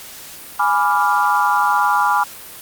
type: chord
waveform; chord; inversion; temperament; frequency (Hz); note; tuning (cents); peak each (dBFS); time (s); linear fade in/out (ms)
sine; G# diminished seventh; none; equal; 830.6 / 987.8 / 1174.7 / 1396.9; G#5 / B5 / D6 / F6; 0 / 0 / 0 / 0; -18 / -18 / -19 / -20; 0.59-2.24; 10
effects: white hiss -36 dBFS RMS until 2.61 s + Opus 48 kbps